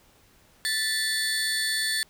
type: tone cluster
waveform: 30% pulse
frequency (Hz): 1759 / 1972 / 4436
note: A6 / B6 / C#8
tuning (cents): -1 / -3 / 0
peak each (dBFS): -25 / -34 / -25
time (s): 0.65-2.03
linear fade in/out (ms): 0
effects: pink hiss -59 dBFS RMS until 2.09 s